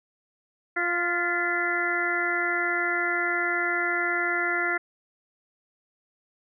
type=harmonic tone with a mistuned harmonic; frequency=349.2 Hz; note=F4; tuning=in tune; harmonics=1 / 2 / 3 / 4 / 5 / 6; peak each=-32 / -33 / -40 / -28 / -29 / -29 dBFS; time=0.76-4.78 s; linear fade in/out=10 ms; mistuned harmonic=6; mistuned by=-57 cents; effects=none